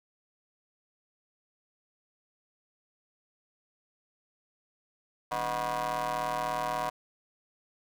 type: ring-modulated tone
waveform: 25% pulse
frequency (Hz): 116.54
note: A#2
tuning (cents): 0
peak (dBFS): -23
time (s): 5.31-6.9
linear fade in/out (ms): 10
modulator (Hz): 854
effects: none